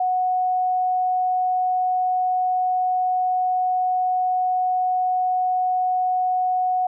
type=tone; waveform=sine; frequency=736 Hz; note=F#5; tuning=9 cents flat; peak=-18 dBFS; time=0-6.87 s; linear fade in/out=5 ms; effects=none